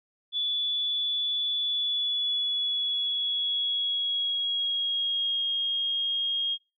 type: tone with pitch glide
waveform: sine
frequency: 3447 to 3254 Hz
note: A7 to G#7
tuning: -36 to -36 cents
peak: -25 dBFS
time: 0.32-6.58 s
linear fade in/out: 50 ms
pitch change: -100 cents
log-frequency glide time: 1.58-5.46 s
effects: noise-tail reverb RT60 0.3 s tail -25 dB re dry